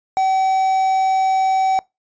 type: tone with quantisation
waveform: triangle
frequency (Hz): 763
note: G5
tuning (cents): -47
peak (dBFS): -12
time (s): 0.17-1.79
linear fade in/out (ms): 0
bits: 5
effects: noise-tail reverb RT60 0.2 s tail -24 dB re dry + resampled to 16000 Hz